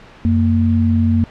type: tone pair together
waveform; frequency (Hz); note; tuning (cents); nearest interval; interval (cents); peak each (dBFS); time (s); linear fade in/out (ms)
sine; 91.43 / 230.4; F#2 / A#3; -20 / -20; octave + major third; 1600; -14; 0.25-1.24; 0
effects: pink hiss -41 dBFS RMS until 1.3 s + low-pass 3000 Hz 12 dB/octave